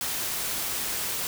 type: noise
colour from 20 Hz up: white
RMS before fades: -30 dBFS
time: 0.01-1.27 s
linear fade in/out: 0 ms
effects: none

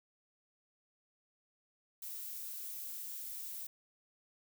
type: noise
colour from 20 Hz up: violet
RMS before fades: -44 dBFS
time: 2.02-3.67 s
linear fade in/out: 5 ms
effects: none

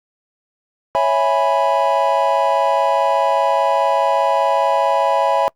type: chord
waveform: triangle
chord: C# minor seventh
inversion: none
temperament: equal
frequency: 554.4 / 659.3 / 830.6 / 987.8 Hz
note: C#5 / E5 / G#5 / B5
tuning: 0 / 0 / 0 / 0 cents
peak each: -17 dBFS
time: 0.95-5.48 s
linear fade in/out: 0 ms
effects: noise-tail reverb RT60 0.1 s tail -26 dB re dry + Opus 48 kbps

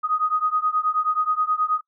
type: beating tone pair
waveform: sine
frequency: 1244.5 / 1253.9 Hz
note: D#6 / D#6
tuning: 0 / +13 cents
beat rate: 9.4 Hz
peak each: -22 / -23 dBFS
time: 0.03-1.81 s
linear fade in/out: 20 ms
effects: noise-tail reverb RT60 0.1 s tail -22 dB re dry

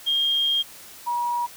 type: tone pair in turn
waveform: sine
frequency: 3223 / 958.2 Hz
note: G7 / A#5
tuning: +47 / +47 cents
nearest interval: octave + major sixth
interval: 2100 cents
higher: first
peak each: -19 / -22 dBFS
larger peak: first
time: 0.06-0.63 / 1.06-1.47 s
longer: first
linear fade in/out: 20 ms
effects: white hiss -44 dBFS RMS until 1.56 s

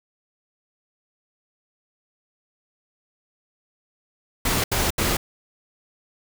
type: noise bursts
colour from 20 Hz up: pink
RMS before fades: -22 dBFS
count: 3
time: 4.45-5.17 s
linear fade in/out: 5 ms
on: 190 ms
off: 75 ms
effects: none

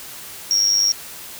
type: tone with amplitude modulation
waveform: sine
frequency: 5590 Hz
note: F8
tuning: 1 cent sharp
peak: -9 dBFS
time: 0.51-0.92 s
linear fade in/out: 0 ms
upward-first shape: sine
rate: 100 Hz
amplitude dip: 85%
effects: tanh soft clip ceiling -9 dBFS + white hiss -36 dBFS RMS until 1.39 s

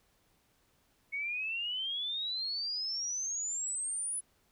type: exponential sweep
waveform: sine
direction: up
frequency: 2200 to 10100 Hz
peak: -33 dBFS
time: 1.12-4.21 s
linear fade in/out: 20 ms
effects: pink hiss -71 dBFS RMS until 4.51 s

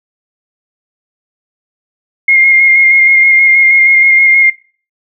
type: tone with vibrato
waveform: sine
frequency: 2133 Hz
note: C7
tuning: 33 cents sharp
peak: -4 dBFS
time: 2.28-4.5 s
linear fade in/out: 5 ms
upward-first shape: square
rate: 6.3 Hz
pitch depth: 17 cents each way
effects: noise-tail reverb RT60 0.4 s tail -19 dB re dry

